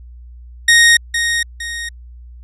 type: tone with echo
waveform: sawtooth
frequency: 1864.7 Hz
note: A#6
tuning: in tune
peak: -3 dBFS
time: 0.68-0.97 s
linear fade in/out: 5 ms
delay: 460 ms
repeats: 2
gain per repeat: -8 dB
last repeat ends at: 1.89 s
effects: added 60 Hz sine -34 dBFS peak until 2.43 s + resampled to 24000 Hz